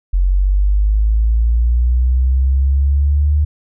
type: linear sweep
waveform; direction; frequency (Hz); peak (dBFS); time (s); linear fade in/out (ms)
sine; up; 44.77 to 75; -10; 0.13-3.45; 10
effects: none